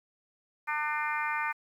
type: harmonic tone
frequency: 300 Hz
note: D4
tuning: 37 cents sharp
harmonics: 3 / 4 / 5 / 6 / 7 / 8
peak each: -34 / -35 / -36 / -37 / -37 / -38 dBFS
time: 0.67-1.53 s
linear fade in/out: 20 ms
effects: 10-bit